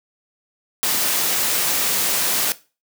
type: noise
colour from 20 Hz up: white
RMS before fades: -20 dBFS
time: 0.83-2.52 s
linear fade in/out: 0 ms
effects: noise-tail reverb RT60 0.3 s tail -17 dB re dry + high-pass 150 Hz 12 dB/octave